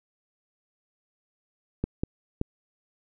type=clicks; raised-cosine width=3 ms; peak=-13 dBFS; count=3; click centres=1.84 / 2.035 / 2.414 s; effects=none